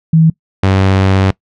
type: tone pair in turn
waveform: sine / sawtooth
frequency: 161.2 / 95.85 Hz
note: E3 / G2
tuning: -38 / -38 cents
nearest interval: major sixth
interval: 900 cents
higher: first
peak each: -4 dBFS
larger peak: neither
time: 0.13-0.3 / 0.63-1.31 s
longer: second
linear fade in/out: 5 ms
effects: noise-tail reverb RT60 0.1 s tail -22 dB re dry + low-pass 4000 Hz 12 dB/octave

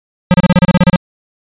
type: tone bursts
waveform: square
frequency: 180 Hz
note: F#3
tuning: 47 cents flat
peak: -5 dBFS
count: 11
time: 0.31-0.96 s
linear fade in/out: 0 ms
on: 30 ms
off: 32 ms
effects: resampled to 8000 Hz

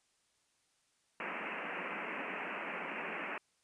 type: band-pass noise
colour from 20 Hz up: white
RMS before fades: -41 dBFS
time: 1.2-3.38 s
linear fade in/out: 2 ms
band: 170 to 2700 Hz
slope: 96 dB/octave
effects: white hiss -75 dBFS RMS until 3.63 s + resampled to 22050 Hz

